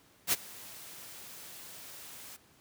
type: noise with ADSR envelope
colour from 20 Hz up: white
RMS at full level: -25 dBFS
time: 0.27-2.37 s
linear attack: 55 ms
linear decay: 29 ms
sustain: -23 dB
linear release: 16 ms
effects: pink hiss -63 dBFS RMS until 2.6 s + high-pass 80 Hz 12 dB/octave